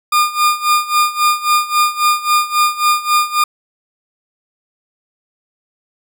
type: tone with tremolo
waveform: 40% pulse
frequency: 1212 Hz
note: D#6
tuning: 46 cents flat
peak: -8 dBFS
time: 0.12-3.44 s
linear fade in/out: 5 ms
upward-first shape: sine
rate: 3.7 Hz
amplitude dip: 85%
effects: none